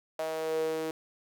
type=tone with high-pass filter sweep; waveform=sawtooth; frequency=159.3 Hz; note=D#3; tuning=41 cents sharp; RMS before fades=-32 dBFS; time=0.19-0.91 s; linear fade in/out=2 ms; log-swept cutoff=610 to 390 Hz; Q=7.1; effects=none